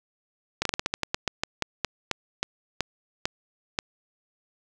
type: slowing click train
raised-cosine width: 0.2 ms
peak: -7 dBFS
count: 18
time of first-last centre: 0.62-3.789 s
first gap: 33 ms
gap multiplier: 1.19
effects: none